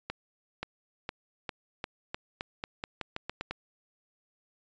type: accelerating click train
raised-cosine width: 0.3 ms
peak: -18 dBFS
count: 14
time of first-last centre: 0.1-3.51 s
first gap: 530 ms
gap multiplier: 0.87
effects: resampled to 16000 Hz